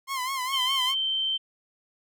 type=tone with vibrato; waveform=sawtooth; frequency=1046.5 Hz; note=C6; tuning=in tune; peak=-24 dBFS; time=0.07-0.95 s; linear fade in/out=50 ms; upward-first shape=sine; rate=4.9 Hz; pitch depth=85 cents each way
type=tone; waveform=sine; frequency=3113 Hz; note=G7; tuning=13 cents flat; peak=-24 dBFS; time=0.52-1.38 s; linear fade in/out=20 ms
effects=none